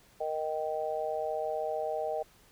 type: chord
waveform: sine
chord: Eb major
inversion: second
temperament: just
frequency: 466.7 / 622.3 / 777.8 Hz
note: Bb4 / Eb5 / G5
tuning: +2 / 0 / -14 cents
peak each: -36 / -33 / -36 dBFS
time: 0.2-2.23 s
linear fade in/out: 10 ms
effects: pink hiss -61 dBFS RMS until 2.51 s

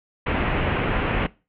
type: low-pass noise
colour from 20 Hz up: pink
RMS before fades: -23 dBFS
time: 0.26-1.27 s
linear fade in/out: 10 ms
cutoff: 2900 Hz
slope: 48 dB/octave
effects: noise-tail reverb RT60 0.3 s tail -21 dB re dry

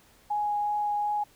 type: tone with vibrato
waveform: sine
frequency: 830.6 Hz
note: G#5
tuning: in tune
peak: -25 dBFS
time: 0.3-1.24 s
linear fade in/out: 10 ms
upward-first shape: triangle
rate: 2.7 Hz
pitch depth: 9 cents each way
effects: pink hiss -59 dBFS RMS until 1.35 s

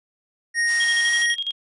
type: tone with pitch glide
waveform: square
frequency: 1864.7 to 1880.9 Hz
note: A#6 to A#6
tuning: 0 to +15 cents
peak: -19 dBFS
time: 0.54-1.36 s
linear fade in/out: 50 ms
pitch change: +15 cents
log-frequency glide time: 1.02-1.1 s
type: band-pass noise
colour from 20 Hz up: white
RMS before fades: -37 dBFS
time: 0.66-1.26 s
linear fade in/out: 50 ms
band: 680 to 8200 Hz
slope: 96 dB/octave
type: tone with tremolo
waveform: sine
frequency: 3254 Hz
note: G#7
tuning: 36 cents flat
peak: -22 dBFS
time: 0.8-1.52 s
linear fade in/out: 5 ms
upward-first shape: square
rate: 12 Hz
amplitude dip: 75%
effects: resampled to 24000 Hz

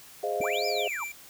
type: chord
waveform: sine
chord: F minor seventh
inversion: first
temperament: equal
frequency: 415.3 / 523.3 / 622.3 / 698.5 Hz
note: Ab4 / C5 / Eb5 / F5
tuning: 0 / 0 / 0 / 0 cents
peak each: -32 / -34 / -32 / -32 dBFS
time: 0.23-0.88 s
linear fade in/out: 5 ms
type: linear two-way sweep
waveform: sine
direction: up then down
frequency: 53.2 to 5220 to 815 Hz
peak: -32 dBFS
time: 0.4-1.04 s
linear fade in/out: 5 ms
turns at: 0.66 s
type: tone with tremolo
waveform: square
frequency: 2349 Hz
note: D7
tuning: in tune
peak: -33 dBFS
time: 0.41-1.12 s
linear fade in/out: 5 ms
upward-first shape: sine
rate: 8.3 Hz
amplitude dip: 45%
effects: white hiss -50 dBFS RMS until 1.29 s

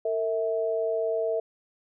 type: tone pair together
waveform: sine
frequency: 454.2 / 650 Hz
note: A#4 / E5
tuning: -45 / -24 cents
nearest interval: tritone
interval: 621 cents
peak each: -27 dBFS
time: 0.05-1.4 s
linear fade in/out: 5 ms
effects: none

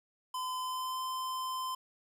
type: tone with pitch glide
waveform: square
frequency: 1019 to 1032 Hz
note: C6 to C6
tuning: -46 to -24 cents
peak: -35 dBFS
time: 0.34-1.75 s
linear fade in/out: 5 ms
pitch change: +22 cents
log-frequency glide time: 0.59-1.01 s
effects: 11-bit

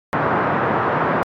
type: band-pass noise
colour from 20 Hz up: white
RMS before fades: -19 dBFS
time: 0.13-1.23 s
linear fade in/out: 0 ms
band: 110 to 1400 Hz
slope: 24 dB/octave
effects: AAC 64 kbps

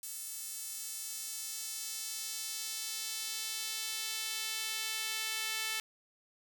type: tone with high-pass filter sweep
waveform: sawtooth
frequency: 439.6 Hz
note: A4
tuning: 2 cents flat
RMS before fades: -39 dBFS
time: 0.03-5.8 s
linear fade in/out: 2 ms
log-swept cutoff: 8600 to 2400 Hz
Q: 1
effects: none

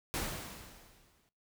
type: noise with exponential decay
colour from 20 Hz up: pink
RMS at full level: -34 dBFS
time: 0.14-1.29 s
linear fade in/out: 0 ms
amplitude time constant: 250 ms
effects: noise-tail reverb RT60 0.3 s tail -19 dB re dry

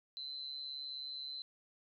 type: tone with amplitude modulation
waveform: sine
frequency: 4052 Hz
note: B7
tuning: 44 cents sharp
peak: -38 dBFS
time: 0.17-1.42 s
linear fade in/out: 0 ms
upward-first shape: sine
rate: 139 Hz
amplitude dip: 75%
effects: none

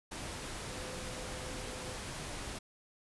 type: tone in noise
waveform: sine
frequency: 510 Hz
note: C5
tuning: 44 cents flat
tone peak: -48 dBFS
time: 0.69-1.98 s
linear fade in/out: 10 ms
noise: pink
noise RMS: -42 dBFS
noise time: 0.11-2.59 s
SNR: -9 dB
effects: resampled to 24000 Hz

